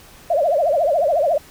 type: tone with vibrato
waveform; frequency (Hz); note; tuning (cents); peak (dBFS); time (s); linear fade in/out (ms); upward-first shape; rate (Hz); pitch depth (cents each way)
sine; 622.3; D#5; 0; -14; 0.3-1.38; 5; triangle; 14; 260
effects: pink hiss -45 dBFS RMS until 1.5 s